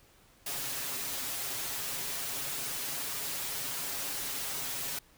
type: noise with comb filter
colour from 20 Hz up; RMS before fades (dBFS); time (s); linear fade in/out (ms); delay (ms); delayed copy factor
white; -36; 0.46-4.99; 5; 7.3; +0.8
effects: pink hiss -62 dBFS RMS until 5.17 s